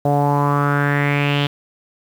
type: tone with low-pass filter sweep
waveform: sawtooth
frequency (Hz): 143.6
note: D3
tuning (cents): -39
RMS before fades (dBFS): -17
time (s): 0.05-1.47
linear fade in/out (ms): 5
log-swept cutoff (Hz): 660 to 3300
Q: 4.9
effects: 7-bit